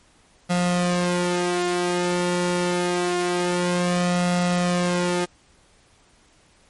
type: tone with flanger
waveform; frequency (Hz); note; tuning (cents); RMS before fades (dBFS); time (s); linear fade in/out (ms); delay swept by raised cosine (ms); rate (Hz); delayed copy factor
sawtooth; 177.2; F3; +25; -22; 0.49-5.26; 20; 1.5 to 3.5; 0.26; +0.75
effects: pink hiss -57 dBFS RMS until 6.69 s + MP3 48 kbps